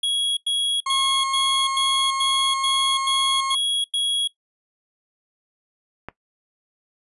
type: tone bursts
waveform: square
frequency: 3322 Hz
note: G#7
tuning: in tune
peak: -20 dBFS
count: 10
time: 0.03-4.276 s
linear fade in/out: 5 ms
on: 340 ms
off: 94 ms
type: tone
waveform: 40% pulse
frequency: 1080 Hz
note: C#6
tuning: 45 cents flat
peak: -22 dBFS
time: 0.86-3.55 s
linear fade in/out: 5 ms
type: click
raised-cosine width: 0.5 ms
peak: -17 dBFS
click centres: 6.086 s
effects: noise-tail reverb RT60 0.1 s tail -18 dB re dry + resampled to 24000 Hz